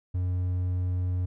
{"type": "tone", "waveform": "triangle", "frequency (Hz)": 90.5, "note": "F#2", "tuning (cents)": -38, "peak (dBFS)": -23, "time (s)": [0.14, 1.26], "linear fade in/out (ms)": 10, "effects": []}